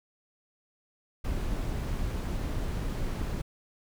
brown noise with amplitude modulation, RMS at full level -30 dBFS, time 1.24-3.42 s, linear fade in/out 10 ms, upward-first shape sine, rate 237 Hz, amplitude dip 30%, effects none

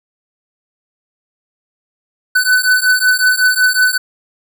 square beating tone pair, 1500 / 1505.4 Hz, F#6 / F#6, +23 / +29 cents, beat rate 5.4 Hz, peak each -14 / -13 dBFS, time 2.35-3.98 s, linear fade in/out 10 ms, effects none

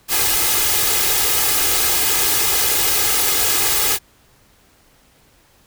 white noise with comb filter, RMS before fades -17 dBFS, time 0.08-3.99 s, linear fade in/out 50 ms, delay 2.4 ms, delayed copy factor +0.7, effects pink hiss -54 dBFS RMS until 5.66 s

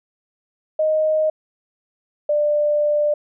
sine tone pair in turn, 622.3 / 593.3 Hz, D#5 / D5, 0 / +18 cents, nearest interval minor second, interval 82 cents, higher first, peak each -15 dBFS, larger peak neither, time 0.79-1.3 / 2.29-3.14 s, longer second, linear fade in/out 5 ms, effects none

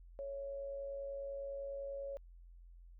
sine tone with amplitude modulation, 554.4 Hz, C#5, in tune, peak -39 dBFS, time 0.19-2.17 s, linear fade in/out 0 ms, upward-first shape sine, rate 110 Hz, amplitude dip 35%, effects added 43 Hz sine -54 dBFS peak until 2.99 s

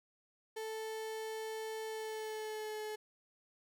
35% pulse tone with pitch glide, 440 to 428.2 Hz, A4 to A4, 0 to -47 cents, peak -38 dBFS, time 0.56-2.96 s, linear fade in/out 10 ms, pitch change -47 cents, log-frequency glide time 1.86-2.81 s, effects none

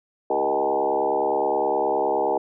sine tone with frequency modulation, 622.3 Hz, D#5, in tune, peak -19 dBFS, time 0.3-2.38 s, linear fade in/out 5 ms, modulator 69.6 Hz, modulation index 3.9, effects none

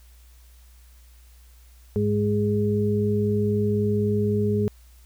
harmonic tone, 103.83 Hz, G#2, in tune, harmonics 1 / 2 / 4, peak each -24 / -24 / -24 dBFS, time 1.96-4.68 s, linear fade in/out 0 ms, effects added 60 Hz sine -48 dBFS peak until 5.05 s + white hiss -59 dBFS RMS until 5.05 s

